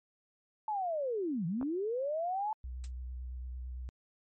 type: linear two-way sweep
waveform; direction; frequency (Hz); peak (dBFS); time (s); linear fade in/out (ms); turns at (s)
sine; down then up; 880 to 155.56 to 880; -31; 0.68-2.53; 2; 1.46
type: clicks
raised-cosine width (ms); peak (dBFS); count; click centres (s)
1; -29; 2; 1.613 / 1.628
type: tone with vibrato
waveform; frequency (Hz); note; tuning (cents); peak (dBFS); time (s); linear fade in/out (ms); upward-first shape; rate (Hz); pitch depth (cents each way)
sine; 62.6; B1; +24; -38; 2.64-3.89; 0; sine; 8.9; 26
type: noise with exponential decay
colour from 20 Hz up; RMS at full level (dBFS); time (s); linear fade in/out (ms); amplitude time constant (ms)
blue; -42; 2.84-2.91; 0; 15
effects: MP3 32 kbps